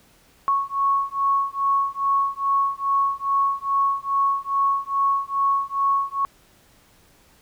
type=beating tone pair; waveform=sine; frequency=1104 / 1106.4 Hz; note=C#6 / C#6; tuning=-7 / -4 cents; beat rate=2.4 Hz; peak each=-22 dBFS; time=0.48-6.25 s; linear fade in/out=0 ms; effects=pink hiss -56 dBFS RMS until 7.41 s